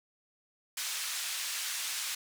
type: band-pass noise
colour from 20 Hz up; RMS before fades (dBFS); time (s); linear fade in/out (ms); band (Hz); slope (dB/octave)
white; -36; 0.77-2.15; 5; 1500 to 8500; 12
effects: none